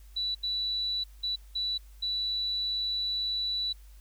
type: tone bursts at uneven times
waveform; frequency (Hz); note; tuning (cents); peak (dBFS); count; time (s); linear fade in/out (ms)
sine; 3951; B7; 0; -28; 5; 0.16-0.35 / 0.43-1.04 / 1.23-1.36 / 1.55-1.78 / 2.02-3.73; 10
effects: added 50 Hz sine -48 dBFS peak until 4 s + white hiss -63 dBFS RMS until 4 s